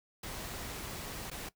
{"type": "noise with dropouts", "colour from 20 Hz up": "pink", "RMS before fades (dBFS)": -42, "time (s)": [0.23, 1.49], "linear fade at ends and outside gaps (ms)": 5, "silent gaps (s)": [1.302, 1.313], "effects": ["noise-tail reverb RT60 0.1 s tail -18 dB re dry"]}